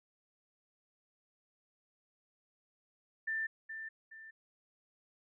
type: tone with echo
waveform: sine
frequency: 1781 Hz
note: A6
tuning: 21 cents sharp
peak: -33 dBFS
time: 3.27-3.47 s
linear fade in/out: 10 ms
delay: 420 ms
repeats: 2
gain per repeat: -8 dB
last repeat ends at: 4.31 s
effects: none